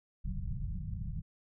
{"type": "low-pass noise", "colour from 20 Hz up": "pink", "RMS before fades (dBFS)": -37, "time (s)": [0.24, 1.22], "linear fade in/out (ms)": 20, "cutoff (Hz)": 190, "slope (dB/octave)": 96, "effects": []}